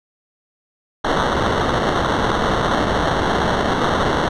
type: noise with sample-and-hold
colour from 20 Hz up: white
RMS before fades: -18 dBFS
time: 1.04-4.29 s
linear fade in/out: 10 ms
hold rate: 2450 Hz
effects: low-pass 4000 Hz 12 dB/octave